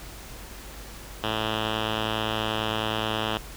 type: tone with low-pass filter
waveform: 5% pulse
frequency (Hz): 109.4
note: A2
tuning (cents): -9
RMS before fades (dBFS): -28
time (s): 1.23-3.38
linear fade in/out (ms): 10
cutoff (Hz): 3100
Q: 3
effects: added 50 Hz sine -43 dBFS peak until 3.56 s + pink hiss -43 dBFS RMS until 3.56 s